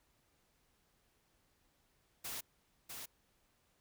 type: noise with echo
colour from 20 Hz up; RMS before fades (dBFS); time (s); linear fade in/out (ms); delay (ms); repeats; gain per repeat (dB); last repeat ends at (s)
white; -43; 2.24-2.41; 10; 650; 1; -4; 3.06
effects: pink hiss -75 dBFS RMS until 3.8 s